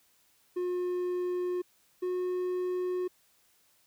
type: tone pair in turn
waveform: triangle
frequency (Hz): 358.9 / 363.1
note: F4 / F#4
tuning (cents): +47 / -33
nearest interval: unison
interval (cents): 20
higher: second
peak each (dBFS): -27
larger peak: neither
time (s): 0.56-1.62 / 2.02-3.08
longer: neither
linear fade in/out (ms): 10
effects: white hiss -67 dBFS RMS until 3.86 s